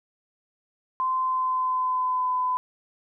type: tone with pitch glide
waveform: sine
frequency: 1034 to 1008.1 Hz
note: C6 to B5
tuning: -21 to +35 cents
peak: -22 dBFS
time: 1-2.57 s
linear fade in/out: 0 ms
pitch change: -44 cents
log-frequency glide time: 1.19-2.33 s
effects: none